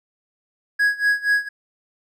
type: tone with tremolo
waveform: triangle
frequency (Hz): 1661.2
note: G#6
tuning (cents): 0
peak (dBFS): -12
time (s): 0.79-1.49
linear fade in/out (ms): 10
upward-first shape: sine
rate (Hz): 4.2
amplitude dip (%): 90
effects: none